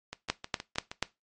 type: two click trains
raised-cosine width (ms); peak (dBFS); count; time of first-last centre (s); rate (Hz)
0.2; -9 / -20; 4 / 6; 0.3-1.026 / 0.13-0.915; 4.13 / 6.37
effects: noise-tail reverb RT60 0.2 s tail -18 dB re dry + MP3 48 kbps